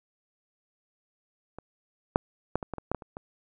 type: clicks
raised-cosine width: 1 ms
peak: -26 / -6 / -11 / -20 / -19 / -22 / -13 / -16 / -29 / -24 dBFS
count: 10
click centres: 1.586 / 2.159 / 2.556 / 2.628 / 2.737 / 2.783 / 2.916 / 2.947 / 3.022 / 3.169 s
effects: none